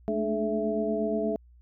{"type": "tone cluster", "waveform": "sine", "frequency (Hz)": [214.5, 222.9, 297.6, 426.8, 660], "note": ["A3", "A3", "D4", "G#4", "E5"], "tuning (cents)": [-44, 23, 23, 47, 2], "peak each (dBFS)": [-31, -37, -34, -30, -30], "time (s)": [0.08, 1.36], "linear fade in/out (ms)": 0, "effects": ["added 60 Hz sine -52 dBFS peak until 1.61 s"]}